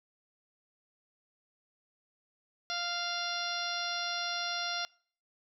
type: harmonic tone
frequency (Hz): 697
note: F5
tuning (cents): -4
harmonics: 1 / 2 / 3 / 4 / 5 / 6 / 7 / 8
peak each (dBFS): -40 / -38 / -44 / -43 / -40 / -40 / -43 / -41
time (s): 2.7-4.85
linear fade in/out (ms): 0
effects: noise-tail reverb RT60 0.5 s tail -25 dB re dry